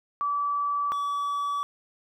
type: tone pair in turn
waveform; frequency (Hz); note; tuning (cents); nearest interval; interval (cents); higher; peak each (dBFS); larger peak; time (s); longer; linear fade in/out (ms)
sine / triangle; 1153 / 1145.7; D6 / D6; -32 / -43; unison; 11; first; -24; neither; 0.21-0.92 / 0.92-1.63; neither; 0
effects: none